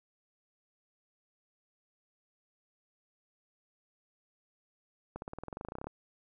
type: accelerating click train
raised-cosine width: 1 ms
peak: -26 dBFS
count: 18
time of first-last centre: 5.16-5.87 s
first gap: 61 ms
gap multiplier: 0.95
effects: none